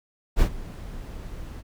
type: noise with ADSR envelope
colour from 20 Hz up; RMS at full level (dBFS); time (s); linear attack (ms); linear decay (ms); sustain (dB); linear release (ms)
brown; -17; 0.36-1.63; 49; 80; -19; 40
effects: none